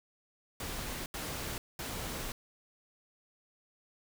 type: noise bursts at uneven times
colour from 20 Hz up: pink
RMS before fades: -39 dBFS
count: 3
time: 0.6-1.06 / 1.14-1.58 / 1.79-2.32 s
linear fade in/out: 2 ms
effects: none